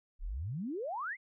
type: exponential sweep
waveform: sine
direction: up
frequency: 30.31 to 2217 Hz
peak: -35 dBFS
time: 0.19-1.17 s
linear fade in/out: 50 ms
effects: none